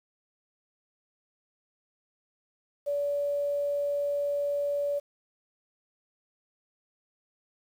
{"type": "tone with quantisation", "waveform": "sine", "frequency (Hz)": 574, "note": "D5", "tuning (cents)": -40, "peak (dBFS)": -26, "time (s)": [2.86, 5], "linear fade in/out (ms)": 20, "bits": 9, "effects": []}